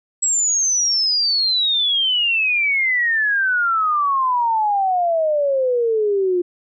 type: exponential sweep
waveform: sine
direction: down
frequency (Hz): 7800 to 349.2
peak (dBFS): -15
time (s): 0.22-6.42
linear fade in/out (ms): 10
effects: none